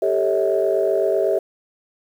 sine chord, A dominant seventh, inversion third, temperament equal with one note detuned, 392 / 440 / 554.4 / 644.2 Hz, G4 / A4 / C#5 / E5, 0 / 0 / 0 / -40 cents, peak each -20 / -23 / -23 / -20 dBFS, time 0.02-1.39 s, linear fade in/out 5 ms, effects tanh soft clip ceiling -7 dBFS + 8-bit

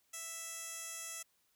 15% pulse tone with band-pass filter, 659.3 Hz, E5, in tune, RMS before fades -45 dBFS, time 0.13-1.23 s, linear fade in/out 10 ms, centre 8800 Hz, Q 1.6, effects white hiss -75 dBFS RMS until 1.55 s

